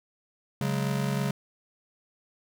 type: chord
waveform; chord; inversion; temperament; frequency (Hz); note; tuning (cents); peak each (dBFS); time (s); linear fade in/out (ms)
square; C# suspended fourth; none; just; 138.59 / 184.79 / 207.9; C#3 / F#3 / G#3; 0 / -2 / +2; -29 / -33 / -33; 0.61-1.31; 2
effects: none